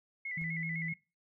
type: tone with vibrato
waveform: sine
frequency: 2079 Hz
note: C7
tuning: 12 cents flat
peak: -36 dBFS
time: 0.25-0.94 s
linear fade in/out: 5 ms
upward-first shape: square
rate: 7.9 Hz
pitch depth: 70 cents each way
type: tone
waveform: sine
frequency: 164 Hz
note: E3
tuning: 9 cents flat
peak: -37 dBFS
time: 0.37-0.93 s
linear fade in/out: 5 ms
type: noise with exponential decay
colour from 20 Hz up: brown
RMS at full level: -48 dBFS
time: 0.41-0.5 s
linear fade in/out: 1 ms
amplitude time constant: 19 ms
effects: noise-tail reverb RT60 0.3 s tail -22 dB re dry